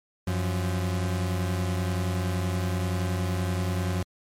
40% pulse tone pair together, 92.5 / 174.44 Hz, F#2 / F3, 0 / -2 cents, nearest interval major seventh, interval 1098 cents, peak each -25 / -31 dBFS, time 0.27-4.03 s, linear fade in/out 5 ms, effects MP3 64 kbps

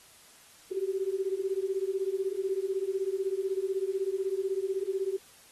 sine beating tone pair, 377.2 / 393.2 Hz, F#4 / G4, +33 / +5 cents, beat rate 16 Hz, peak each -31 dBFS, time 0.71-5.17 s, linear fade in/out 10 ms, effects white hiss -56 dBFS RMS until 5.51 s + AAC 32 kbps

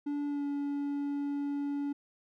triangle tone with pitch glide, 289.1 to 285 Hz, D4 to C#4, -27 to +48 cents, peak -29 dBFS, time 0.06-1.93 s, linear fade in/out 10 ms, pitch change -25 cents, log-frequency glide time 0.27-0.44 s, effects none

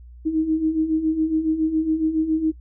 sine beating tone pair, 311.1 / 318.3 Hz, D#4 / D#4, 0 / +39 cents, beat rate 7.2 Hz, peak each -25 / -19 dBFS, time 0.25-2.52 s, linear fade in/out 20 ms, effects noise-tail reverb RT60 0.1 s tail -22 dB re dry + added 60 Hz sine -40 dBFS peak until 2.6 s

